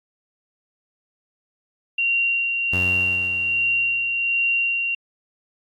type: tone with tremolo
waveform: sine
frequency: 2759 Hz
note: F7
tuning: 22 cents flat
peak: -17 dBFS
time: 1.98-4.95 s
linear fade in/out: 5 ms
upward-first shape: sine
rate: 1.3 Hz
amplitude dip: 35%
type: tone with exponential decay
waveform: sawtooth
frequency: 91.5 Hz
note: F#2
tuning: 19 cents flat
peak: -20 dBFS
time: 2.73-4.53 s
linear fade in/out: 0 ms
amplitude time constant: 390 ms
effects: AAC 64 kbps